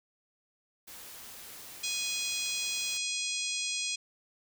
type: noise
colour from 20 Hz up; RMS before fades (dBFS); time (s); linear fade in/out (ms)
white; -47; 0.87-2.98; 10
type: harmonic tone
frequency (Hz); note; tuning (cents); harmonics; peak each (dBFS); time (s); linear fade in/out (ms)
830; G#5; -1; 3 / 4 / 5 / 6 / 7 / 8 / 9 / 10; -37 / -38 / -39 / -40 / -40 / -41 / -42 / -42; 1.83-3.96; 10
effects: none